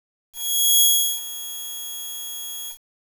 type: tone with ADSR envelope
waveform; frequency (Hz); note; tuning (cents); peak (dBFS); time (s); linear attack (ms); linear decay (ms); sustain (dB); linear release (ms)
10% pulse; 3322; G#7; 0; -4; 0.33-2.78; 480; 390; -18; 94
effects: 7-bit